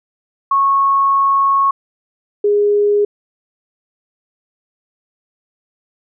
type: tone pair in turn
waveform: sine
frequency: 1100 / 412 Hz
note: C#6 / G#4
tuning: -14 / -14 cents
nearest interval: octave + perfect fourth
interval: 1700 cents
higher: first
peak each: -10 dBFS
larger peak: neither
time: 0.51-1.71 / 2.44-3.05 s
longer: first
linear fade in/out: 5 ms
effects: none